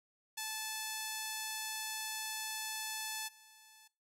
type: tone with level steps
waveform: 5% pulse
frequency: 872 Hz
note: A5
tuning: 16 cents flat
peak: -26 / -46 dBFS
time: 0.37-3.88 s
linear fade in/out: 10 ms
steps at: 3.27 s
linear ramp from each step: 20 ms
effects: noise-tail reverb RT60 0.3 s tail -20 dB re dry